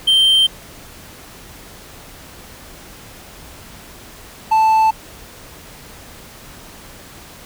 triangle tone pair in turn, 3136 / 880 Hz, G7 / A5, 0 / 0 cents, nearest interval octave + minor seventh, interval 2200 cents, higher first, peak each -8 dBFS, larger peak neither, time 0.07-0.47 / 4.51-4.91 s, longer neither, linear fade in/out 10 ms, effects pink hiss -39 dBFS RMS until 7.45 s

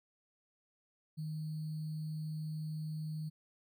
sine tone with sample-and-hold, 155.56 Hz, D#3, in tune, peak -37 dBFS, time 1.17-3.3 s, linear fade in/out 20 ms, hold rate 4410 Hz, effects none

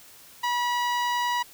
sawtooth tone with notch filter, 970 Hz, B5, 31 cents flat, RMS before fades -26 dBFS, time 0.43-1.43 s, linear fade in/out 10 ms, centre 10000 Hz, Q 0.51, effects white hiss -50 dBFS RMS until 1.53 s

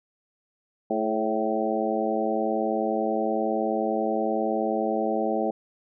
harmonic tone with a mistuned harmonic, 110 Hz, A2, in tune, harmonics 2 / 3 / 4 / 5 / 6 / 7, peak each -30 / -30 / -30 / -30 / -30 / -30 dBFS, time 0.9-5.51 s, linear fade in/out 5 ms, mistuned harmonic 4, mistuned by -44 cents, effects none

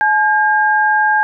sine tone pair together, 853.3 / 1612 Hz, G#5 / G6, +47 / +48 cents, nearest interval major seventh, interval 1101 cents, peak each -13 dBFS, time 0.01-1.23 s, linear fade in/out 0 ms, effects none

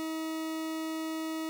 40% pulse tone, 319.1 Hz, D#4, 44 cents sharp, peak -32 dBFS, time 0-1.49 s, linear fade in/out 0 ms, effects none

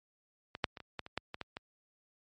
clicks, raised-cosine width 0.3 ms, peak -24 / -11 / -29 / -30 / -21 / -30 / -17 / -24 / -22 / -24 dBFS, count 10, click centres 0.551 / 0.642 / 0.772 / 0.803 / 0.993 / 1.064 / 1.176 / 1.344 / 1.413 / 1.569 s, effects high-pass 60 Hz 12 dB/octave + MP3 48 kbps

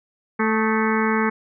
harmonic tone with a mistuned harmonic, 220 Hz, A3, in tune, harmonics 1 / 2 / 4 / 5 / 6 / 7 / 8 / 9 / 10, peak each -21 / -24 / -27 / -28 / -29 / -29 / -30 / -31 / -31 dBFS, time 0.39-1.3 s, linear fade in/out 10 ms, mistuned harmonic 6, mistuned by -56 cents, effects none

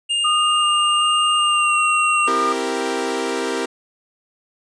square tone with pitch glide, 2818 to 2743 Hz, F7 to F7, +15 to -32 cents, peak -18 dBFS, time 0.09-2.29 s, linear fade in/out 20 ms, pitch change -47 cents, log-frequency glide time 1.46-1.76 s
sine tone with vibrato, 1221 Hz, D#6, 33 cents flat, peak -17 dBFS, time 0.24-2.53 s, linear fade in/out 10 ms, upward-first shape square, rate 1.3 Hz, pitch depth 14 cents each way
sawtooth chord, C dominant seventh, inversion none, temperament equal, 261.6 / 329.6 / 392 / 466.2 Hz, C4 / E4 / G4 / Bb4, 0 / 0 / 0 / 0 cents, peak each -24 / -24 / -21 / -21 dBFS, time 2.27-3.66 s, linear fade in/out 10 ms
effects resampled to 22050 Hz

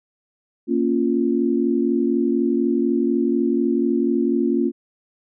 sine chord, Bb minor, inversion none, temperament equal, 233.1 / 277.2 / 349.2 Hz, Bb3 / Db4 / F4, 0 / 0 / 0 cents, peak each -21 dBFS, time 0.67-4.72 s, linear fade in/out 50 ms, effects none

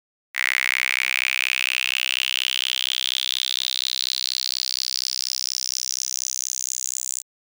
sawtooth tone with high-pass filter sweep, 64.2 Hz, C2, 32 cents flat, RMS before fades -25 dBFS, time 0.34-7.23 s, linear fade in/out 50 ms, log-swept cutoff 2000 to 7300 Hz, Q 5.9, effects none

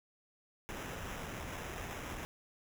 pink noise with sample-and-hold, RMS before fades -43 dBFS, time 0.69-2.25 s, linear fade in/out 0 ms, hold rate 4410 Hz, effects none

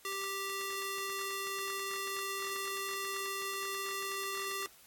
square tone with high-pass filter, 391.7 Hz, G4, 1 cent flat, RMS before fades -38 dBFS, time 0.05-4.66 s, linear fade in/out 0 ms, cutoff 860 Hz, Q 0.51, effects white hiss -60 dBFS RMS until 4.86 s + AAC 64 kbps

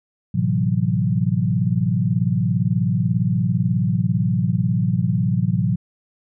sine chord, F# half-diminished seventh, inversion first, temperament equal with one note detuned, 110 / 128.05 / 164.81 / 185 Hz, A2 / C3 / E3 / F#3, 0 / -37 / 0 / 0 cents, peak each -22 dBFS, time 0.34-5.76 s, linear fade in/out 10 ms, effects none

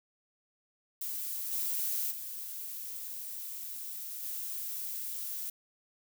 violet noise with level steps, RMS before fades -37 / -33 / -41 / -38 dBFS, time 1.01-5.5 s, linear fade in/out 5 ms, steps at 1.51 / 2.1 / 4.22 s, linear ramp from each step 20 ms, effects none

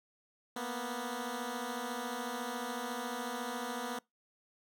10% pulse beating tone pair, 232.9 / 246.9 Hz, A#3 / B3, -1 / 0 cents, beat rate 14 Hz, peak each -33 / -30 dBFS, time 0.56-3.99 s, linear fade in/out 5 ms, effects noise-tail reverb RT60 0.2 s tail -25 dB re dry

